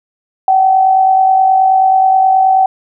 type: tone with amplitude modulation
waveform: sine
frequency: 762 Hz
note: G5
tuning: 49 cents flat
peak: -4 dBFS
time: 0.48-2.66 s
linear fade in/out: 2 ms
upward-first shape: sine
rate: 49.4 Hz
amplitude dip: 45%
effects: none